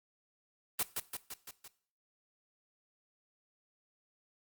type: noise with echo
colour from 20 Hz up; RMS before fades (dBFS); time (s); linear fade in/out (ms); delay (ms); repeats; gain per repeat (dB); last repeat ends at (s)
white; -31; 0.79-0.83; 5; 170; 5; -4; 1.68
effects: noise-tail reverb RT60 0.5 s tail -18 dB re dry + Opus 32 kbps